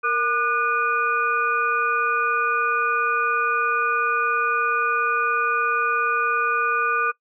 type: tone cluster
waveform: sine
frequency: 465.2 / 1204 / 1467 / 2460 Hz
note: A#4 / D6 / F#6 / D#7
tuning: -4 / +43 / -15 / -20 cents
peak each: -29 / -22 / -23 / -27 dBFS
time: 0.03-7.12 s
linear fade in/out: 20 ms
effects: noise-tail reverb RT60 0.1 s tail -21 dB re dry